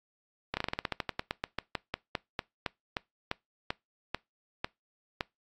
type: slowing click train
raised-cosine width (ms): 0.3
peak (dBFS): -14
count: 26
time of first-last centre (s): 0.54-5.209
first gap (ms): 30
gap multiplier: 1.13
effects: noise-tail reverb RT60 0.2 s tail -23 dB re dry + AAC 48 kbps